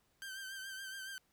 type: tone with vibrato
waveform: sawtooth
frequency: 1561 Hz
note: G6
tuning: 8 cents flat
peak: -40 dBFS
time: 0.22-1.18 s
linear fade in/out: 0 ms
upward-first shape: triangle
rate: 7.1 Hz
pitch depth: 49 cents each way
effects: pink hiss -75 dBFS RMS until 1.32 s